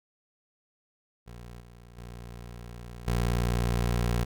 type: tone with level steps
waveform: 20% pulse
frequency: 59.3 Hz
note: A#1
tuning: 30 cents sharp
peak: -38 / -44 / -36 / -20 dBFS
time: 1.26-4.25 s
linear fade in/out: 20 ms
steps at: 1.6 / 1.97 / 3.07 s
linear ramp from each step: 5 ms
effects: none